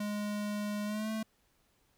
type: tone with pitch glide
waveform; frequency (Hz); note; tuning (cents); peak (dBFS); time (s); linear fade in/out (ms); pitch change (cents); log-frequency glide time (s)
square; 207.7 to 219.4; G#3 to A3; 0 to -5; -34; 0-1.23; 5; +95; 0.85-1.11
effects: pink hiss -72 dBFS RMS until 1.97 s